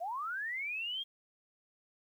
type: linear sweep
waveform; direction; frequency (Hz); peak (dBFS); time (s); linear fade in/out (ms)
sine; up; 640 to 3271; -35; 0-1.04; 20
effects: 11-bit